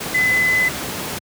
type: tone in noise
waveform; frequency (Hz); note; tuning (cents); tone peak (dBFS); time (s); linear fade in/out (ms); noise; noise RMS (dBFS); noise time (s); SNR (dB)
sine; 2017; B6; +36; -14; 0.14-0.69; 10; pink; -26; 0-1.19; +9
effects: high-pass 100 Hz 12 dB/octave